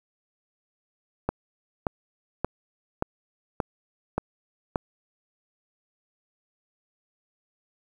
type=click train; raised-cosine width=1 ms; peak=-10 dBFS; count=7; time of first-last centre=1.29-4.758 s; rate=1.73 Hz; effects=8-bit